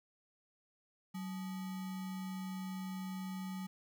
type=tone with sample-and-hold; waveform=sine; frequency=187.7 Hz; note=F#3; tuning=25 cents sharp; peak=-39 dBFS; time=1.14-3.67 s; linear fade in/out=10 ms; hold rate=1050 Hz; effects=none